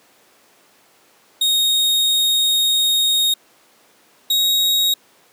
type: tone pair in turn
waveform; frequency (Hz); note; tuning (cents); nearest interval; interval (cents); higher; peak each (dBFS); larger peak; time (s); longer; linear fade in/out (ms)
40% pulse; 3729 / 3781; A#7 / A#7; 0 / +24; unison; 24; second; -13; neither; 1.41-3.34 / 4.3-4.94; first; 5
effects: pink hiss -53 dBFS RMS until 5.32 s + high-pass 300 Hz 12 dB/octave